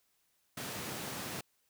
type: high-pass noise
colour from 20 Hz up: pink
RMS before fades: -41 dBFS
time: 0.57-1.41 s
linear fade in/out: 5 ms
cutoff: 100 Hz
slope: 24 dB/octave
effects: white hiss -75 dBFS RMS until 1.69 s